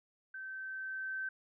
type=tone with level ramp; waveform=sine; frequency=1545 Hz; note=G6; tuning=26 cents flat; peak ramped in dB=-42 to -35 dBFS; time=0.34-1.29 s; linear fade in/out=5 ms; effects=none